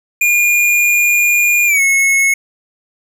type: tone with pitch glide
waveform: square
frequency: 2424 to 2185 Hz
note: D#7 to C#7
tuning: -46 to -26 cents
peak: -10 dBFS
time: 0.21-2.34 s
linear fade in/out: 5 ms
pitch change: -180 cents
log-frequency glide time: 1.66-1.81 s
effects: none